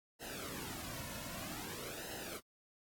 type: noise with flanger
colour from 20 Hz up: pink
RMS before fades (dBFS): -45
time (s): 0.19-2.41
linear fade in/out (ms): 50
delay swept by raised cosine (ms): 0.86 to 2.56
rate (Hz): 0.52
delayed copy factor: -0.8
effects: AAC 64 kbps